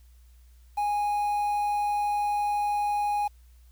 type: tone with quantisation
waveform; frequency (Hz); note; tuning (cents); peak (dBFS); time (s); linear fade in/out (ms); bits
triangle; 826; G#5; -10; -22; 0.77-3.28; 10; 8
effects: added 60 Hz sine -51 dBFS peak until 3.71 s + white hiss -67 dBFS RMS until 3.71 s